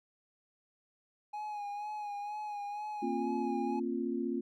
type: tone with vibrato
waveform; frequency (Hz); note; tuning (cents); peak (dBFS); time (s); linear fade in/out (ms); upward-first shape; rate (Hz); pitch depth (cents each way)
triangle; 830.6; G#5; 0; -35; 1.33-3.8; 10; sine; 2.1; 37
type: chord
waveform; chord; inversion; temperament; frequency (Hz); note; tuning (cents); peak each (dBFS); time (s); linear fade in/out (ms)
sine; Bb suspended second; none; equal with one note detuned; 233.1 / 268.4 / 349.2; Bb3 / C4 / F4; 0 / +44 / 0; -36; 3.02-4.41; 10
effects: none